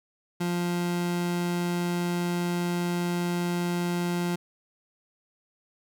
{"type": "tone", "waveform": "30% pulse", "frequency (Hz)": 175, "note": "F3", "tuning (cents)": 4, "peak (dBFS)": -23, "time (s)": [0.4, 4.36], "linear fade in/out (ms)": 10, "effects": []}